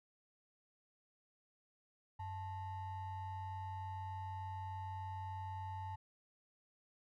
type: ring-modulated tone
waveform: triangle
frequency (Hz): 485.6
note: B4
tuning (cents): -29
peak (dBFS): -37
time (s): 2.19-5.96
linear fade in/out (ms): 10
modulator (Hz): 391
effects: none